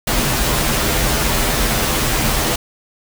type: noise with comb filter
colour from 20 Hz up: pink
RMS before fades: -17 dBFS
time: 0.07-2.56 s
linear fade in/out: 5 ms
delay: 11 ms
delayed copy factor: -0.75
effects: none